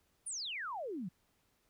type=exponential sweep; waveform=sine; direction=down; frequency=10040 to 163.2 Hz; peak=-38 dBFS; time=0.26-1.09 s; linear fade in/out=10 ms; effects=pink hiss -75 dBFS RMS until 1.69 s